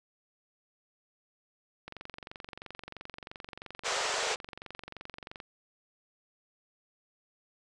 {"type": "click train", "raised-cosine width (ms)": 0.3, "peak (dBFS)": -26, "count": 82, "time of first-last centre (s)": [1.88, 5.402], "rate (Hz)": 23}
{"type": "band-pass noise", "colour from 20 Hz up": "pink", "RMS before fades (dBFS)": -32, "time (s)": [3.84, 4.36], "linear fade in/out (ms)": 20, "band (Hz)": [430, 7900], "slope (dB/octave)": 48}
{"effects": []}